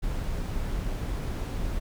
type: noise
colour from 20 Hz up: brown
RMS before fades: -30 dBFS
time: 0.02-1.8 s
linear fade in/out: 20 ms
effects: none